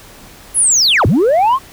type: linear two-way sweep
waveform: sine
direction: down then up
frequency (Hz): 11060 to 74.2 to 1114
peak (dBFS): -6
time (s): 0.54-1.59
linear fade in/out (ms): 50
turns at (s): 1.06
effects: tanh soft clip ceiling -7 dBFS + pink hiss -39 dBFS RMS until 1.72 s